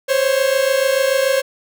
45% pulse tone pair together, 523.3 / 550.2 Hz, C5 / C#5, 0 / -13 cents, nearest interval minor second, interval 87 cents, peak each -17 dBFS, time 0.08-1.42 s, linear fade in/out 20 ms, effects none

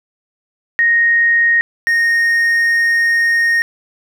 sine / triangle tone pair in turn, 1864.7 / 1854.6 Hz, A#6 / A#6, 0 / -9 cents, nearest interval unison, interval 9 cents, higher first, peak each -9 dBFS, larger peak neither, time 0.79-1.61 / 1.87-3.62 s, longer second, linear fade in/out 0 ms, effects none

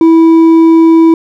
sine tone with hard clipping, 327.4 Hz, E4, 12 cents flat, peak -3 dBFS, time 0.01-1.14 s, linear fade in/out 2 ms, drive 4 dB, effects none

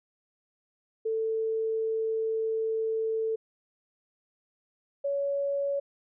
sine tone pair in turn, 444.3 / 561.6 Hz, A4 / C#5, +17 / +22 cents, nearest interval major third, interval 405 cents, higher second, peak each -26 / -26 dBFS, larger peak neither, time 1.05-3.36 / 5.04-5.8 s, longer first, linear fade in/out 10 ms, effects none

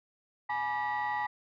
sine tone cluster, 841 / 973 / 1180 / 1937 Hz, G#5 / B5 / D6 / B6, +22 / -26 / +8 / -34 cents, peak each -31 / -35 / -40 / -34 dBFS, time 0.49-1.27 s, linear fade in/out 10 ms, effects tanh soft clip ceiling -25 dBFS

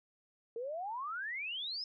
sine exponential sweep, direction up, 447.3 to 5274 Hz, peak -37 dBFS, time 0.56-1.84 s, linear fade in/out 2 ms, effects none

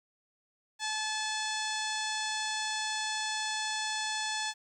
harmonic tone with a mistuned harmonic, 864 Hz, A5, 32 cents flat, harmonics 1 / 2 / 3 / 4 / 5 / 6 / 7 / 8 / 9 / 10, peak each -37 / -37 / -43 / -39 / -41 / -42 / -45 / -44 / -45 / -46 dBFS, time 0.79-4.54 s, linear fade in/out 50 ms, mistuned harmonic 6, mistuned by +22 cents, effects 11-bit

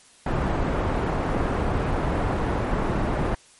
pink low-pass noise, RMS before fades -24 dBFS, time 0.26-3.35 s, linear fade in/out 5 ms, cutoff 1200 Hz, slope 12 dB/octave, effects white hiss -53 dBFS RMS until 3.59 s + MP3 48 kbps

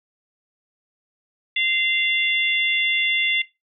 harmonic tone, 692 Hz, F5, 16 cents flat, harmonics 3 / 4 / 5, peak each -22 / -23 / -24 dBFS, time 1.56-3.42 s, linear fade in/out 5 ms, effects noise-tail reverb RT60 0.2 s tail -17 dB re dry

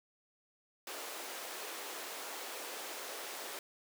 pink high-pass noise, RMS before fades -44 dBFS, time 0.87-3.59 s, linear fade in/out 2 ms, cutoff 380 Hz, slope 24 dB/octave, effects none

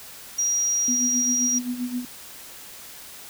sine tone, 5730 Hz, F8, 44 cents sharp, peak -20 dBFS, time 0.38-1.59 s, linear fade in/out 10 ms
sine tone with tremolo, 246.9 Hz, B3, in tune, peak -23 dBFS, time 0.88-2.05 s, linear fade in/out 2 ms, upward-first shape sine, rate 7.6 Hz, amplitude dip 70%
effects white hiss -42 dBFS RMS until 3.29 s

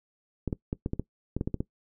clicks, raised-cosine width 3 ms, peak -16 dBFS, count 11, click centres 0.477 / 0.528 / 0.729 / 0.861 / 0.934 / 0.996 / 1.366 / 1.411 / 1.475 / 1.543 / 1.605 s, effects noise-tail reverb RT60 0.1 s tail -20 dB re dry

